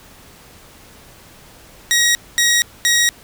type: tone bursts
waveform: 15% pulse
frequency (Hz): 1895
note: A#6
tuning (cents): +28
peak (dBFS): -6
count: 3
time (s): 1.91-3.09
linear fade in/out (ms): 0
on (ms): 240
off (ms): 230
effects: pink hiss -44 dBFS RMS until 3.23 s